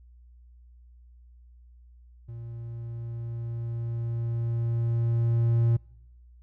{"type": "tone with level ramp", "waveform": "triangle", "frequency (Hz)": 116.54, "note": "A#2", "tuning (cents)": 0, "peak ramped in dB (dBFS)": [-35, -17], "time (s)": [2.28, 5.77], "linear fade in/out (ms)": 10, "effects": ["noise-tail reverb RT60 0.9 s tail -26 dB re dry", "added 60 Hz sine -50 dBFS peak until 6.42 s"]}